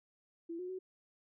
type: tone with pitch steps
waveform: sine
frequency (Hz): 335.1 / 362.8 / 373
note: E4 / F#4 / F#4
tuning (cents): +29 / -34 / +14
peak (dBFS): -39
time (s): 0.49-0.79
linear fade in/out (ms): 10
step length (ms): 100
effects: none